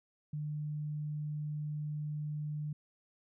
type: tone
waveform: sine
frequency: 150 Hz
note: D3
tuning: 37 cents sharp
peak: -35 dBFS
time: 0.33-2.73 s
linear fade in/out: 5 ms
effects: none